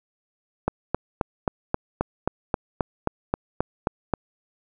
click train, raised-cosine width 1 ms, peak -7 dBFS, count 14, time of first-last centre 0.68-4.137 s, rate 3.76 Hz, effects none

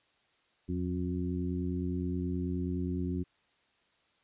harmonic tone with a mistuned harmonic, 89.5 Hz, F2, 43 cents sharp, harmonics 1 / 2 / 3 / 4, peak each -35 / -35 / -36 / -40 dBFS, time 0.68-3.24 s, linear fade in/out 20 ms, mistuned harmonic 1, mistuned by -120 cents, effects white hiss -70 dBFS RMS until 4.23 s + resampled to 8000 Hz

